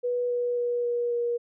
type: tone with pitch steps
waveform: sine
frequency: 489.3 / 485.9 / 482.6 / 479.2 / 475.9 Hz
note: B4 / B4 / B4 / A#4 / A#4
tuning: -16 / -28 / -40 / +48 / +36 cents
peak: -24 dBFS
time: 0.03-1.38 s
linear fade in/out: 20 ms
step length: 270 ms
effects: none